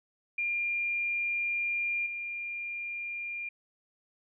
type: tone with level steps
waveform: sine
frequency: 2400 Hz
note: D7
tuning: 37 cents sharp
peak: -28 / -34 dBFS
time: 0.38-3.49 s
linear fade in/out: 5 ms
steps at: 2.06 s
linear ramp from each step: 5 ms
effects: none